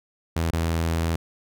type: tone with dropouts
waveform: sawtooth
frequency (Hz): 82.5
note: E2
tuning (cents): +2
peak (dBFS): -18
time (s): 0.36-1.16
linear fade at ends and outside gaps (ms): 5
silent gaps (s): 0.508-0.532
effects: none